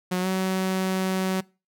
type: tone with pitch glide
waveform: sawtooth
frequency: 182.2 to 188.19 Hz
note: F#3 to F#3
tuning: -26 to +30 cents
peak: -19 dBFS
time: 0.11-1.41 s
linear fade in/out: 10 ms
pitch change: +56 cents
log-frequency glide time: 0.21-0.27 s
effects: noise-tail reverb RT60 0.3 s tail -23 dB re dry